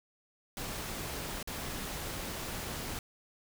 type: noise with dropouts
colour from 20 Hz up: pink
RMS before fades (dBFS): -39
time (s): 0.57-2.99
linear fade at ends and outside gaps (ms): 1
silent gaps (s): 1.428-1.474
effects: none